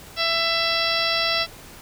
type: harmonic tone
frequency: 666 Hz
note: E5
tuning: 18 cents sharp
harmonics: 1 / 2 / 3 / 4 / 5 / 6 / 7 / 8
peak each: -28 / -28 / -28 / -28 / -28 / -28 / -28 / -28 dBFS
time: 0.16-1.47 s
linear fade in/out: 50 ms
effects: pink hiss -43 dBFS RMS until 1.81 s